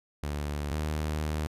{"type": "tone pair in turn", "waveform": "sawtooth", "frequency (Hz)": [73.42, 76.55], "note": ["D2", "D#2"], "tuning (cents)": [0, -28], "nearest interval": "minor second", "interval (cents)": 72, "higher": "second", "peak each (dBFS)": [-27, -25], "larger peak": "second", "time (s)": [[0.23, 0.71], [0.71, 1.47]], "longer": "second", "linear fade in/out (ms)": 0, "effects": ["resampled to 32000 Hz"]}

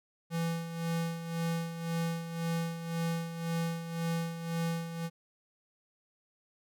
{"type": "tone with tremolo", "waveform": "square", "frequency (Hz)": 166.6, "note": "E3", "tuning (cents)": 19, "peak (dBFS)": -30, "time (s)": [0.3, 5.1], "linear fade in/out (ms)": 50, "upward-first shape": "sine", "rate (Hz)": 1.9, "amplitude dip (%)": 65, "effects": []}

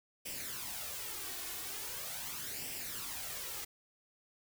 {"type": "noise with flanger", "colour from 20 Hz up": "white", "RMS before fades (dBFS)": -42, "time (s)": [0.25, 3.65], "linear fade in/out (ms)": 10, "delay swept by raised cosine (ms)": [0.37, 2.77], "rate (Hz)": 0.41, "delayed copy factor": 0.6, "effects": []}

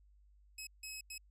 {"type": "tone bursts at uneven times", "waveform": "15% pulse", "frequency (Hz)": 2563, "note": "E7", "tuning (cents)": -49, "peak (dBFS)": -37, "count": 3, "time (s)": [[0.58, 0.67], [0.83, 1.01], [1.1, 1.18]], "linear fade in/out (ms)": 5, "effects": ["added 50 Hz sine -62 dBFS peak until 1.3 s"]}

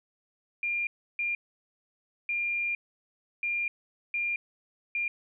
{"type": "tone bursts at uneven times", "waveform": "sine", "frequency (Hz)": 2400, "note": "D7", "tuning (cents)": 37, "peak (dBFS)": -27, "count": 6, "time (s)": [[0.63, 0.87], [1.19, 1.35], [2.29, 2.75], [3.43, 3.68], [4.14, 4.36], [4.95, 5.08]], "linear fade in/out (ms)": 2, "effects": []}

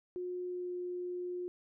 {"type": "tone with pitch glide", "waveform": "sine", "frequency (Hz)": [360, 357.5], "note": ["F#4", "F4"], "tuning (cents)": [-47, 41], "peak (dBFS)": -36, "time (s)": [0.16, 1.48], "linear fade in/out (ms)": 0, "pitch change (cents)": -12, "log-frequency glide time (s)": [0.47, 0.72], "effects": []}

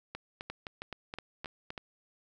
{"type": "two click trains", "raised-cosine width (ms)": 0.3, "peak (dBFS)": [-23, -23], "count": [5, 7], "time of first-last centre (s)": [[0.5, 1.778], [0.15, 1.704]], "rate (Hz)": [3.13, 3.86], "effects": []}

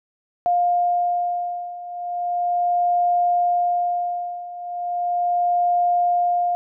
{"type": "beating tone pair", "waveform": "sine", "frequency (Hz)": [705, 705.37], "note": ["F5", "F5"], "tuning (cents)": [16, 17], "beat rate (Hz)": 0.37, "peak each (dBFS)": [-23, -20], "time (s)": [0.46, 6.55], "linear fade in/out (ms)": 0, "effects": []}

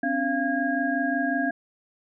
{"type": "tone cluster", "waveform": "sine", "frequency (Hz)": [258.8, 284.3, 688, 1636], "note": ["C4", "C#4", "F5", "G#6"], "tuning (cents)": [-19, 44, -26, -26], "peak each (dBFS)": -28, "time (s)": [0.03, 1.51], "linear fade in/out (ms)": 5, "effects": []}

